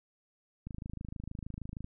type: click train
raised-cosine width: 5 ms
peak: -28 dBFS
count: 32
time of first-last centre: 0.67-1.844 s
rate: 26.4 Hz
effects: none